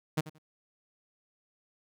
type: tone with echo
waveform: sawtooth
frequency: 155.56 Hz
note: D#3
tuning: in tune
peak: -22 dBFS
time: 0.17-0.21 s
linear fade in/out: 10 ms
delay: 88 ms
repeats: 2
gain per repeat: -15 dB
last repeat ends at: 0.386 s
effects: none